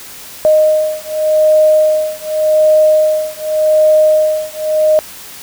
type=beating tone pair; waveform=sine; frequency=618 / 618.86 Hz; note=D#5 / D#5; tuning=-12 / -9 cents; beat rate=0.86 Hz; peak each=-11 dBFS; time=0.45-4.99 s; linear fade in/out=0 ms; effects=white hiss -32 dBFS RMS until 5.42 s